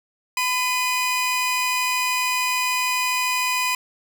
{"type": "tone pair together", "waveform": "sawtooth", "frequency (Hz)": [1006.6, 2470], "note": ["B5", "D#7"], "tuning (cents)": [33, -13], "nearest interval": "octave + major third", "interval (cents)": 1554, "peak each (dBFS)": [-19, -20], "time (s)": [0.37, 3.75], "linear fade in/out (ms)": 2, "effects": []}